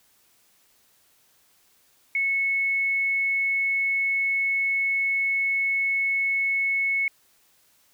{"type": "tone", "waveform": "sine", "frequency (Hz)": 2200, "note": "C#7", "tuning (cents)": -14, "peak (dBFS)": -21, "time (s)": [2.15, 7.08], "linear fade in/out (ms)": 2, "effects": ["white hiss -62 dBFS RMS until 7.93 s"]}